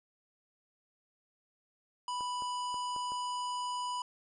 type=harmonic tone; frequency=988 Hz; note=B5; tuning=in tune; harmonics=1 / 3 / 5 / 7 / 9; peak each=-34 / -44 / -48 / -51 / -53 dBFS; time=2.08-4.02 s; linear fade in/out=2 ms
type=clicks; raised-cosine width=1 ms; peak=-34 dBFS; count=5; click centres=2.208 / 2.422 / 2.743 / 2.963 / 3.12 s
effects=none